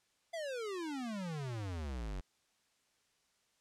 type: exponential sweep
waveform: square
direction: down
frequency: 692 to 43.65 Hz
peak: -39 dBFS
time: 0.33-2.21 s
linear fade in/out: 10 ms
effects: white hiss -75 dBFS RMS until 3.6 s + low-pass 8000 Hz 12 dB/octave